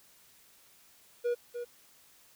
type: tone with echo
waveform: triangle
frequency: 481.1 Hz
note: B4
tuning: 45 cents flat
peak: -25 dBFS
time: 1.24-1.35 s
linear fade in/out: 20 ms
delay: 300 ms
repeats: 1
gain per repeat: -8 dB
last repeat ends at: 1.65 s
effects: white hiss -61 dBFS RMS until 2.35 s